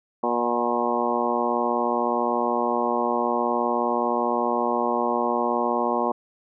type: harmonic tone with a mistuned harmonic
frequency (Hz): 119.5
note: A#2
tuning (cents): +43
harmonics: 2 / 3 / 4 / 5 / 6 / 7 / 8 / 9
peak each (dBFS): -29 / -29 / -29 / -29 / -29 / -29 / -29 / -29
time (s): 0.23-6.12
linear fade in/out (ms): 5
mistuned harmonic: 6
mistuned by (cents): +34
effects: none